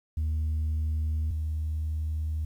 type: tone pair in turn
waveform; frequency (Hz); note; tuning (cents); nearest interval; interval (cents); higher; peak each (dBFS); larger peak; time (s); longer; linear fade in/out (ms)
sine; 77.78 / 77.78; D#2 / D#2; 0 / 0; unison; 0; neither; -23 / -26; first; 0.17-1.31 / 1.31-2.45; neither; 5
effects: tanh soft clip ceiling -24 dBFS + 10-bit